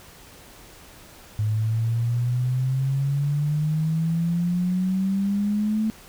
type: exponential sweep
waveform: sine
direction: up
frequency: 105.8 to 220.2 Hz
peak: -20 dBFS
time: 1.39-5.9 s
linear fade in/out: 0 ms
effects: pink hiss -47 dBFS RMS until 6.08 s